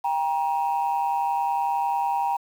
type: tone pair together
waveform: sine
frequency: 794.1 / 945 Hz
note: G5 / A#5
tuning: +22 / +23 cents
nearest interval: minor third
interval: 301 cents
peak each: -23 dBFS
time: 0.04-2.37 s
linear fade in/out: 10 ms
effects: tanh soft clip ceiling -17 dBFS + 8-bit